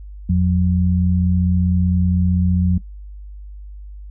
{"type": "tone pair together", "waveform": "sine", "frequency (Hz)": [85.32, 181], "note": ["F2", "F#3"], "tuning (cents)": [-40, -38], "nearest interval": "octave + minor second", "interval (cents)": 1302, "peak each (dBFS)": -16, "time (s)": [0.29, 2.78], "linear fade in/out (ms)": 5, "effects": ["noise-tail reverb RT60 0.1 s tail -19 dB re dry", "added 50 Hz sine -32 dBFS peak until 4.1 s"]}